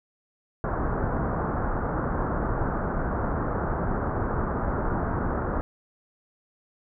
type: low-pass noise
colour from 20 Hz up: pink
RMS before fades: -27 dBFS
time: 0.64-5.61 s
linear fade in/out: 0 ms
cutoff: 1500 Hz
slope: 48 dB/octave
effects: none